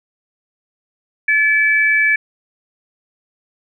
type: tone pair together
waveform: sine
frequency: 1726.8 / 2305 Hz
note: A6 / D7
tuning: -33 / -33 cents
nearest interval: perfect fourth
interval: 500 cents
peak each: -14 dBFS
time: 1.28-2.16 s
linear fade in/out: 5 ms
effects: none